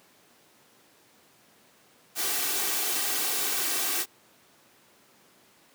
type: noise with comb filter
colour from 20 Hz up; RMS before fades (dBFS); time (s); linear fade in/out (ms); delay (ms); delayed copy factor
white; -28; 2.15-4.06; 50; 2.6; +0.6
effects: pink hiss -59 dBFS RMS until 5.74 s + high-pass 200 Hz 12 dB/octave